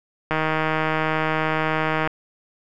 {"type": "click train", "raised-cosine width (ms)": 0.5, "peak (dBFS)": -7, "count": 278, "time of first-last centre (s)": [0.31, 2.074], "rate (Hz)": 157, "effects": []}